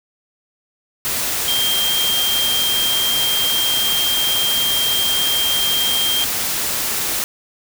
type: tone in noise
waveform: sine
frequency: 3189 Hz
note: G7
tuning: 29 cents sharp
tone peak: -17 dBFS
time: 1.48-6.24 s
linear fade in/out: 0 ms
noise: white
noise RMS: -21 dBFS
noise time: 1.05-7.24 s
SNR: +1 dB
effects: none